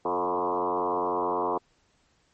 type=tone with frequency modulation; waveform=sine; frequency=711 Hz; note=F5; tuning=31 cents sharp; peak=-24 dBFS; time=0.05-1.58 s; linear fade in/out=5 ms; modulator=89.6 Hz; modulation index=4.4; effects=pink hiss -67 dBFS RMS until 2.33 s + MP3 32 kbps